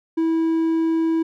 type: tone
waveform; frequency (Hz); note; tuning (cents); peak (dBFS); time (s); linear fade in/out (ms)
triangle; 325.9; E4; -20; -15; 0.17-1.23; 10
effects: none